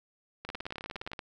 two click trains, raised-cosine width 0.3 ms, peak -22 / -24 dBFS, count 13 / 14, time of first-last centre 0.49-1.192 / 0.45-1.117 s, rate 17.1 / 19.5 Hz, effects none

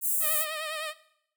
white high-pass noise, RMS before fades -27 dBFS, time 0.01-0.46 s, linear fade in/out 50 ms, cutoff 7800 Hz, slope 48 dB/octave
10% pulse tone with vibrato, 622.3 Hz, D#5, in tune, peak -24 dBFS, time 0.2-0.94 s, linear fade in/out 50 ms, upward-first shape triangle, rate 9.8 Hz, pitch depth 70 cents each way
effects noise-tail reverb RT60 0.7 s tail -17 dB re dry

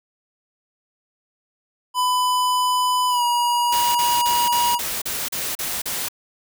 square tone with pitch glide, 1000 to 959.8 Hz, B5 to B5, +21 to -50 cents, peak -18 dBFS, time 1.94-4.8 s, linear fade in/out 50 ms, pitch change -71 cents, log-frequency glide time 3.09-3.23 s
white noise bursts, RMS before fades -26 dBFS, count 9, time 3.72-6.086 s, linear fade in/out 5 ms, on 230 ms, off 37 ms
effects none

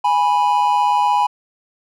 triangle tone pair together, 828 / 984.7 Hz, G#5 / B5, -5 / -5 cents, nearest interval minor third, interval 300 cents, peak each -14 dBFS, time 0.04-1.27 s, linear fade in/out 10 ms, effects none

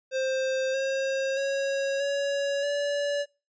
square tone with pitch steps, 525 / 537 / 549.2 / 561.7 / 574.5 Hz, C5 / C5 / C#5 / C#5 / D5, +6 / +45 / -16 / +23 / -38 cents, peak -26 dBFS, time 0.11-3.26 s, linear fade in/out 50 ms, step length 630 ms, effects noise-tail reverb RT60 0.3 s tail -24 dB re dry + resampled to 16000 Hz

